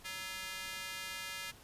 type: tone with high-pass filter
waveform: square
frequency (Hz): 188.1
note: F#3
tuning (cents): +29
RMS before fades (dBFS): -43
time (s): 0.04-1.52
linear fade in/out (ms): 20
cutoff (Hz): 2000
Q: 1.2
effects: pink hiss -58 dBFS RMS until 1.63 s + resampled to 32000 Hz